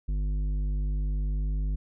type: tone with tanh clipping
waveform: sine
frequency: 50.1 Hz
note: G1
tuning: 38 cents sharp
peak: -27 dBFS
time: 0.08-1.76 s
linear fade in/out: 10 ms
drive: 10 dB
effects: none

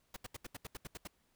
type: noise bursts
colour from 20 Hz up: pink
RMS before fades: -45 dBFS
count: 10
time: 0.14-1.074 s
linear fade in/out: 5 ms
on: 25 ms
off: 76 ms
effects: pink hiss -75 dBFS RMS until 1.35 s

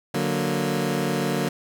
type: chord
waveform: 20% pulse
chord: D augmented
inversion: none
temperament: equal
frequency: 146.83 / 185 / 233.1 Hz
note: D3 / F#3 / A#3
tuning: 0 / 0 / 0 cents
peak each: -22 dBFS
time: 0.14-1.49 s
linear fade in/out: 5 ms
effects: none

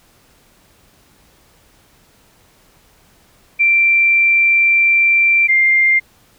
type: tone pair in turn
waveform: sine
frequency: 2354 / 2105 Hz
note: D7 / C7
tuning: +3 / +10 cents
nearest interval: major second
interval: 193 cents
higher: first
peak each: -9 dBFS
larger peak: neither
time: 3.59-5.48 / 5.48-6 s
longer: first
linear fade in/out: 20 ms
effects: pink hiss -52 dBFS RMS until 6.38 s

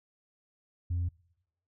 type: tone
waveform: sine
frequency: 87.31 Hz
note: F2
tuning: in tune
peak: -26 dBFS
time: 0.9-1.09 s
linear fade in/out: 10 ms
effects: noise-tail reverb RT60 0.9 s tail -26 dB re dry + tanh soft clip ceiling -26 dBFS

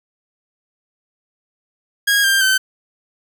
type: tone with pitch steps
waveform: sawtooth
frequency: 1639 / 1587.7 / 1538.1 Hz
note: G#6 / G6 / G6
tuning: -23 / +22 / -33 cents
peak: -9 dBFS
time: 2.07-2.58 s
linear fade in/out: 10 ms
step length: 170 ms
effects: none

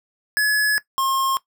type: tone pair in turn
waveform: square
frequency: 1700 / 1070.9 Hz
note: G#6 / C6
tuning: +40 / +40 cents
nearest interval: minor sixth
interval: 800 cents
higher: first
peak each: -16 / -19 dBFS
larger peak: first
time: 0.37-0.78 / 0.98-1.37 s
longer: first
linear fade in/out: 0 ms
effects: noise-tail reverb RT60 0.1 s tail -18 dB re dry

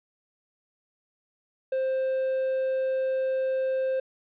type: tone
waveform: triangle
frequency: 525 Hz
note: C5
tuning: 6 cents sharp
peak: -22 dBFS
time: 1.72-4 s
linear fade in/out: 5 ms
effects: resampled to 8000 Hz + 10-bit

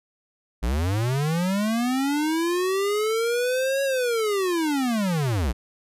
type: linear two-way sweep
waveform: square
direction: up then down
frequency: 52.2 to 554.4 to 52.2 Hz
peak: -22 dBFS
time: 0.62-5.53 s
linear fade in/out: 20 ms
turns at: 3.83 s
effects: resampled to 32000 Hz

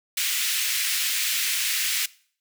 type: high-pass noise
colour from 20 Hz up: pink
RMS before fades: -25 dBFS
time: 0.17-2.06 s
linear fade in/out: 5 ms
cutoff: 2000 Hz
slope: 24 dB/octave
effects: noise-tail reverb RT60 0.5 s tail -21 dB re dry

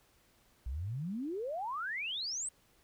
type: exponential sweep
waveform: sine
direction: up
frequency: 57.4 to 8600 Hz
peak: -35 dBFS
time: 0.66-2.49 s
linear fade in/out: 5 ms
effects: pink hiss -68 dBFS RMS until 2.83 s

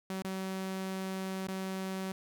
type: tone with dropouts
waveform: sawtooth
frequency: 189.9 Hz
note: F#3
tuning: 45 cents sharp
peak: -31 dBFS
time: 0.1-2.12 s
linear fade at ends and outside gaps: 2 ms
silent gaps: 0.222-0.246 / 1.472-1.484 s
effects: none

